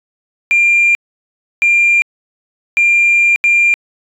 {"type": "tone bursts at uneven times", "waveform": "sine", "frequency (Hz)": 2390, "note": "D7", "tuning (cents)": 30, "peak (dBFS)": -6, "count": 4, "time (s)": [[0.51, 0.95], [1.62, 2.02], [2.77, 3.36], [3.44, 3.74]], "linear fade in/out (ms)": 0, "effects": ["tanh soft clip ceiling -4 dBFS"]}